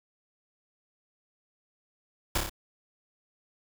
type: noise with echo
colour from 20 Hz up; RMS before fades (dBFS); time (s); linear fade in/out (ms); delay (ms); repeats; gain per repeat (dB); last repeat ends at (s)
pink; -26; 2.35-2.38; 5; 29; 4; -3; 2.496
effects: none